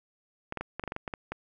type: clicks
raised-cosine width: 0.5 ms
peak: -19 dBFS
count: 11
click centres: 0.524 / 0.573 / 0.61 / 0.796 / 0.838 / 0.877 / 0.921 / 0.964 / 1.078 / 1.138 / 1.32 s
effects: none

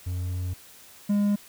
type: tone pair in turn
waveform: triangle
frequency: 89.9 / 204.4 Hz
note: F#2 / G#3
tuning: -49 / -27 cents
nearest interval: octave + major second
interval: 1422 cents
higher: second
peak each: -25 / -18 dBFS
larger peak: second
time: 0.06-0.54 / 1.09-1.36 s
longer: first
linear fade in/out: 10 ms
effects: white hiss -50 dBFS RMS until 1.48 s

